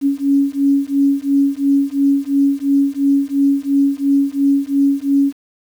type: beating tone pair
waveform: sine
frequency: 277.2 / 280.1 Hz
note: C#4 / C#4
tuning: 0 / +18 cents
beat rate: 2.9 Hz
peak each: -15 dBFS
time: 0.01-5.33 s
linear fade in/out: 50 ms
effects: 7-bit